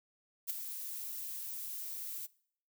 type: noise with ADSR envelope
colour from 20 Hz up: violet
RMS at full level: -33 dBFS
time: 0.47-2.27 s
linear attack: 30 ms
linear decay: 12 ms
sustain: -9 dB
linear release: 18 ms
effects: noise-tail reverb RT60 0.6 s tail -22 dB re dry